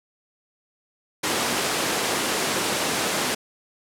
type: high-pass noise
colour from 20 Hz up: pink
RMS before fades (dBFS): -24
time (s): 1.23-3.35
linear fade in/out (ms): 10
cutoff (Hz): 260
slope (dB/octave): 12
effects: low-pass 11000 Hz 12 dB/octave